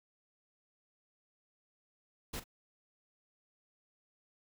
pink noise with echo, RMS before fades -40 dBFS, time 2.33-2.4 s, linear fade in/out 10 ms, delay 41 ms, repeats 1, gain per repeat -14 dB, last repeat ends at 2.441 s, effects none

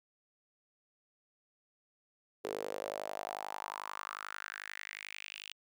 sawtooth tone with high-pass filter sweep, 51.2 Hz, G#1, 24 cents flat, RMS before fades -43 dBFS, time 2.44-5.53 s, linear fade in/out 5 ms, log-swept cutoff 420 to 3000 Hz, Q 4.5, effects none

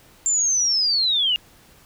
sine linear sweep, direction down, 7310 to 2794 Hz, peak -17 dBFS, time 0.26-1.36 s, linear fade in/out 0 ms, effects pink hiss -52 dBFS RMS until 1.85 s

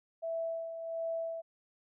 sine tone with tremolo, 659.3 Hz, E5, in tune, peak -32 dBFS, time 0.22-1.42 s, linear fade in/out 20 ms, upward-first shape sine, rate 1.4 Hz, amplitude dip 55%, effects none

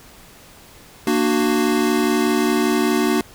square chord, Bb augmented, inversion none, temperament equal with one note detuned, 233.1 / 298.1 / 370 Hz, Bb3 / D4 / F#4, 0 / +26 / 0 cents, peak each -21 dBFS, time 1.07-3.21 s, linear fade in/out 2 ms, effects pink hiss -45 dBFS RMS until 3.34 s

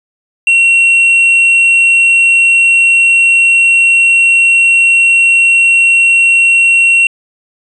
triangle tone, 2731 Hz, F7, 39 cents flat, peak -3 dBFS, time 0.47-7.07 s, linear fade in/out 2 ms, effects resampled to 22050 Hz

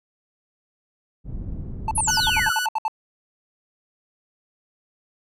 pink low-pass noise, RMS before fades -31 dBFS, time 1.24-2.51 s, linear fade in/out 50 ms, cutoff 180 Hz, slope 12 dB/octave
triangle tone bursts, 880 Hz, A5, in tune, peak -18 dBFS, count 11, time 1.88-2.881 s, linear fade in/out 2 ms, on 31 ms, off 66 ms
sine exponential sweep, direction down, 11250 to 1280 Hz, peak -21 dBFS, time 1.95-2.53 s, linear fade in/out 10 ms
sawtooth tone, 1480 Hz, F#6, in tune, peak -19 dBFS, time 2.08-2.66 s, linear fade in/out 2 ms
effects resampled to 32000 Hz

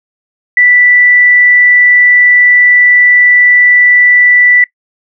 sine tone, 1971 Hz, B6, 4 cents flat, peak -3 dBFS, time 0.57-4.64 s, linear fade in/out 2 ms, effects noise-tail reverb RT60 0.1 s tail -21 dB re dry

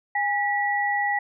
sine tone pair together, 817 / 1943.2 Hz, G#5 / B6, -29 / -29 cents, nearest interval octave + minor third, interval 1500 cents, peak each -24 dBFS, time 0.15-1.19 s, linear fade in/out 5 ms, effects none

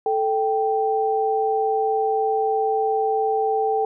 sine tone pair together, 438.9 / 782 Hz, A4 / G5, -4 / -4 cents, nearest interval minor seventh, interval 1000 cents, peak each -21 dBFS, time 0.06-3.85 s, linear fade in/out 2 ms, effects none

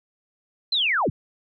sine linear sweep, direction down, 4186 to 50.1 Hz, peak -19 dBFS, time 0.72-1.1 s, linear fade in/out 5 ms, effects none

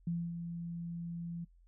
sine tone with ADSR envelope, 170 Hz, F3, 46 cents flat, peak -31 dBFS, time 0.07-1.45 s, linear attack 3 ms, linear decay 250 ms, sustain -7 dB, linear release 13 ms, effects noise-tail reverb RT60 0.1 s tail -25 dB re dry + added 43 Hz sine -60 dBFS peak until 1.67 s

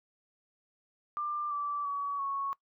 sine tone with pitch steps, 1190 / 1161.5 / 1133.6 / 1106.5 Hz, D6 / D6 / C#6 / C#6, +22 / -20 / +38 / -3 cents, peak -31 dBFS, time 1.17-2.53 s, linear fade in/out 0 ms, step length 340 ms, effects noise-tail reverb RT60 0.1 s tail -22 dB re dry

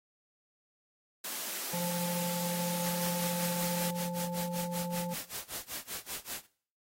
white high-pass noise, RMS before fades -38 dBFS, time 1.24-3.91 s, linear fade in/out 5 ms, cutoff 180 Hz, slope 96 dB/octave
harmonic tone, 174.61 Hz, F3, in tune, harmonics 1 / 3 / 5, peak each -35 / -40 / -42 dBFS, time 1.73-5.14 s, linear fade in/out 5 ms
white noise with tremolo, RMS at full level -38 dBFS, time 2.82-6.47 s, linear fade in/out 50 ms, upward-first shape sine, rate 5.2 Hz, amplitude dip 95%
effects noise-tail reverb RT60 0.5 s tail -21 dB re dry + AAC 48 kbps

